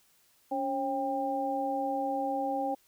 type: tone cluster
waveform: sine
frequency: 281.1 / 540 / 796 Hz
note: C#4 / C#5 / G5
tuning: +24 / -45 / +26 cents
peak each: -35 / -34 / -31 dBFS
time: 0.51-2.75 s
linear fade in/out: 10 ms
effects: white hiss -66 dBFS RMS until 2.87 s